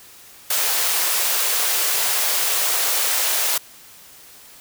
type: high-pass noise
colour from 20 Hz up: white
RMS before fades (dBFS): -20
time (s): 0.5-3.58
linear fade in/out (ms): 5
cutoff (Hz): 430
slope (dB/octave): 24
effects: white hiss -45 dBFS RMS until 4.6 s